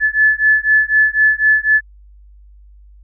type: beating tone pair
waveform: sine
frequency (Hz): 1728 / 1732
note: A6 / A6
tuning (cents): -32 / -28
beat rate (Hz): 4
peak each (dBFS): -13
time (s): 0-1.81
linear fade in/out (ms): 50
effects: added 50 Hz sine -40 dBFS peak until 3.03 s